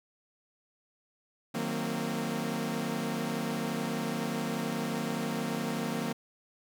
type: chord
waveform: sawtooth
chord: C half-diminished seventh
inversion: first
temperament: equal with one note detuned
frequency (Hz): 155.56 / 185 / 229.9 / 261.6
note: Eb3 / Gb3 / Bb3 / C4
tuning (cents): 0 / 0 / -24 / 0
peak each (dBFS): -34 / -34 / -30 / -34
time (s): 1.54-6.13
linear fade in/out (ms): 10
effects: none